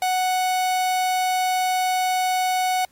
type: tone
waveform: 45% pulse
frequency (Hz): 740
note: F#5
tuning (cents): 0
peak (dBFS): -19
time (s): 0.02-2.85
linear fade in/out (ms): 2
effects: pink hiss -59 dBFS RMS until 2.91 s + MP3 64 kbps